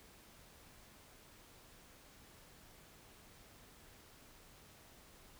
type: silence
effects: pink hiss -61 dBFS RMS until 5.39 s